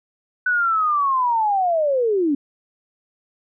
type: linear sweep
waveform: sine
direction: down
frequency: 1500 to 270 Hz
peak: -16 dBFS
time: 0.46-2.35 s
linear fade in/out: 5 ms
effects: none